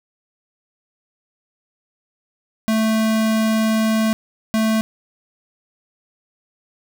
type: tone pair in turn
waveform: square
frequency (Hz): 220.3 / 220.3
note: A3 / A3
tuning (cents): +2 / +2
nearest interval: unison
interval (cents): 0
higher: neither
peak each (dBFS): -16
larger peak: neither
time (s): 2.68-4.13 / 4.54-4.81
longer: first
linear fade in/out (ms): 0
effects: none